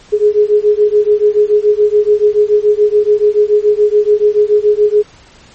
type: beating tone pair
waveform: sine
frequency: 415.3 / 422.3 Hz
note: G#4 / G#4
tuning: 0 / +29 cents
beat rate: 7 Hz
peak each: -10 dBFS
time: 0.12-5.03 s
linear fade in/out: 20 ms
effects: pink hiss -42 dBFS RMS until 5.54 s + MP3 32 kbps